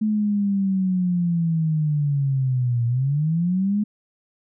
sine linear two-way sweep, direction down then up, 216.6 to 116.8 to 212.5 Hz, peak -18 dBFS, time 0.01-3.84 s, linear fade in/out 10 ms, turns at 2.86 s, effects none

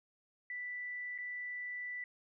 sine tone with dropouts, 1975.5 Hz, B6, in tune, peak -39 dBFS, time 0.5-2.04 s, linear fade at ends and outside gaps 2 ms, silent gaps 1.179-1.185 s, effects none

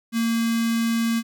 square tone with notch filter, 229.3 Hz, A#3, 28 cents flat, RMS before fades -22 dBFS, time 0.12-1.23 s, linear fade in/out 50 ms, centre 650 Hz, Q 0.68, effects none

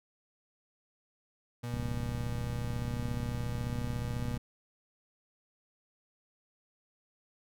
35% pulse tone with pitch glide, 120 to 120.76 Hz, B2 to B2, -49 to -38 cents, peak -34 dBFS, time 1.63-4.38 s, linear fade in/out 10 ms, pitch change +11 cents, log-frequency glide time 2.58-4.15 s
click train, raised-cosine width 5 ms, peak -25 dBFS, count 91, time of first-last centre 1.74-4.372 s, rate 34.2 Hz
effects none

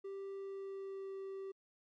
triangle tone with pitch glide, 392 to 387.7 Hz, G4 to G4, 0 to -19 cents, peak -40 dBFS, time 0.04-1.52 s, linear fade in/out 10 ms, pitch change -19 cents, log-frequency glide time 0.34-1.17 s, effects MP3 48 kbps

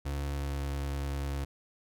35% pulse tone with pitch glide, 70.6 to 69.99 Hz, C#2 to C#2, +32 to +17 cents, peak -30 dBFS, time 0.05-1.45 s, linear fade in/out 10 ms, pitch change -15 cents, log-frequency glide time 0.34-0.68 s, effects none

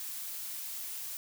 blue noise, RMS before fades -40 dBFS, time 0-1.17 s, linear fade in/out 0 ms, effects none

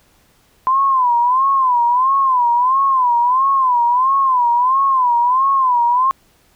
sine tone with vibrato, 1019 Hz, C6, 46 cents flat, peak -11 dBFS, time 0.67-6.11 s, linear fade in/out 0 ms, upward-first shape sine, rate 1.5 Hz, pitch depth 130 cents each way, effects pink hiss -55 dBFS RMS until 6.55 s

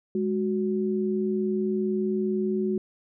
sine tone pair together, 207.7 / 370 Hz, G#3 / F#4, 0 / 0 cents, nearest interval minor seventh, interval 1000 cents, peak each -26 dBFS, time 0.15-2.78 s, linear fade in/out 2 ms, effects none

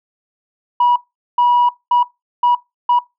sine tone bursts at uneven times, 970 Hz, B5, 31 cents flat, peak -8 dBFS, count 5, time 0.8-0.96 / 1.38-1.69 / 1.91-2.03 / 2.43-2.55 / 2.89-2.99 s, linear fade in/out 5 ms, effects noise-tail reverb RT60 0.2 s tail -21 dB re dry + tanh soft clip ceiling -7 dBFS

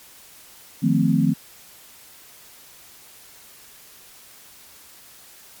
sine tone cluster, 154.2 / 175.6 / 222.2 / 259.8 Hz, D#3 / F3 / A3 / C4, -15 / +10 / +17 / -12 cents, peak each -21 dBFS, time 0.82-1.34 s, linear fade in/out 20 ms, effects white hiss -47 dBFS RMS until 5.6 s + MP3 96 kbps

